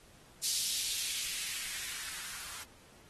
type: noise with band-pass filter sweep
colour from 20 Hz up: violet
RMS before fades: -38 dBFS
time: 0.43-2.64 s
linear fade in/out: 10 ms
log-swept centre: 4600 to 1100 Hz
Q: 1.5
effects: pink hiss -60 dBFS RMS until 3.09 s + AAC 32 kbps